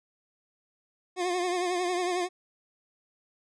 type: tone with vibrato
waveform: 25% pulse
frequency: 358.2 Hz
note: F4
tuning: 44 cents sharp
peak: -23 dBFS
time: 1.16-2.29 s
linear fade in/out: 50 ms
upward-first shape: triangle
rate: 11 Hz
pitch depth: 65 cents each way
effects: resampled to 22050 Hz